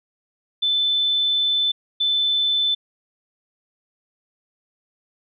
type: tone bursts at uneven times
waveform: sine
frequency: 3520 Hz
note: A7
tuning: in tune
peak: -17 dBFS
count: 2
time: 0.62-1.72 / 2-2.75 s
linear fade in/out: 10 ms
effects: none